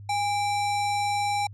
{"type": "tone with sample-and-hold", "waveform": "sine", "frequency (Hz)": 818, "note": "G#5", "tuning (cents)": -26, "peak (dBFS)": -23, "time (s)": [0.09, 1.47], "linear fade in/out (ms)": 5, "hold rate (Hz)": 3150, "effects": ["added 101 Hz sine -40 dBFS peak until 1.53 s", "resampled to 22050 Hz"]}